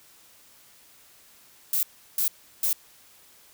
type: noise bursts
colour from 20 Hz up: violet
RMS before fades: -24 dBFS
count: 3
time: 1.73-2.73 s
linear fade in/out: 2 ms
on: 100 ms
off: 350 ms
effects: white hiss -55 dBFS RMS until 3.53 s